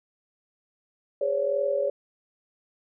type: tone cluster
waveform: sine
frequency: 409.6 / 524 / 566 Hz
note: G#4 / C5 / C#5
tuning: -24 / +2 / +36 cents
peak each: -31 / -30 / -24 dBFS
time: 1.21-1.9 s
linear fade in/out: 5 ms
effects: none